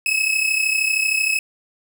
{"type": "tone pair together", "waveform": "40% pulse", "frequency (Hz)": [2559, 2592], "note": ["D#7", "E7"], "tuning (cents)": [48, -30], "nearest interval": "unison", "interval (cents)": 22, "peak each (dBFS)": -19, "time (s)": [0.06, 1.39], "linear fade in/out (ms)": 2, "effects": ["8-bit"]}